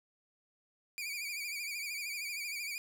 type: tone with vibrato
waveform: sawtooth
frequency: 2343 Hz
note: D7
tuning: 5 cents flat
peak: -34 dBFS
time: 0.98-2.78 s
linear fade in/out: 0 ms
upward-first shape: sine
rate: 13 Hz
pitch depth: 80 cents each way
effects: none